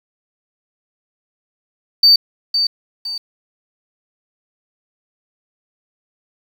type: tone with echo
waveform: sine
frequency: 4593 Hz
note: D8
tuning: 39 cents flat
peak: -4 dBFS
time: 2.03-2.16 s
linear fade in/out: 5 ms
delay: 510 ms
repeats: 2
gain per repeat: -9 dB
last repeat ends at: 3.18 s
effects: tanh soft clip ceiling -4 dBFS + 7-bit